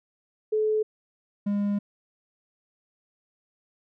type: tone pair in turn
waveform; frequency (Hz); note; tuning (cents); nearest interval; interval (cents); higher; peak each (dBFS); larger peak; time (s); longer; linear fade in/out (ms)
sine / triangle; 430.9 / 203.4; A4 / G#3; -36 / -36; octave + minor second; 1300; first; -21; neither; 0.52-0.83 / 1.46-1.79; second; 10
effects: none